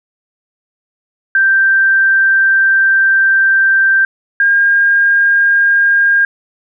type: tone pair in turn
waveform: sine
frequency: 1570 / 1613.2 Hz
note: G6 / G6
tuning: +2 / +49 cents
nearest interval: unison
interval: 47 cents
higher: second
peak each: -7 dBFS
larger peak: neither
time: 1.35-4.05 / 4.4-6.25 s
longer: first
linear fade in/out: 2 ms
effects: none